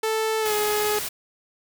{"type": "tone with pitch glide", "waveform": "sawtooth", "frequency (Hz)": [440, 420.9], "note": ["A4", "G#4"], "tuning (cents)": [0, 23], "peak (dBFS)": -18, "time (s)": [0.03, 0.99], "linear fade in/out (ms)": 5, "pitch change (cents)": -77, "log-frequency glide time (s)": [0.4, 0.54]}
{"type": "noise", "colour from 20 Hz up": "white", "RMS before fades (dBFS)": -30, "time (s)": [0.45, 1.09], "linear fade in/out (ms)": 10}
{"effects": []}